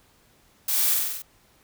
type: noise with echo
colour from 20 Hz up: blue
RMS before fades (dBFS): -25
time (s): 0.68-0.94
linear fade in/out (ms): 5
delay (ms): 47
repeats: 6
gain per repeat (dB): -2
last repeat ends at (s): 1.222
effects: pink hiss -60 dBFS RMS until 1.63 s